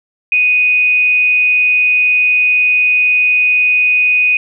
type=tone with amplitude modulation; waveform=sine; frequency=2489 Hz; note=D#7; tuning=in tune; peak=-7 dBFS; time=0.32-4.37 s; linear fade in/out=2 ms; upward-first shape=sine; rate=292 Hz; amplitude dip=25%; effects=none